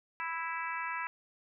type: harmonic tone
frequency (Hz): 329.6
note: E4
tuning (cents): 0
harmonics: 3 / 4 / 5 / 6 / 7 / 8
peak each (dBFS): -38 / -41 / -41 / -42 / -44 / -45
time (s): 0.2-1.07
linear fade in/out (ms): 0
effects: none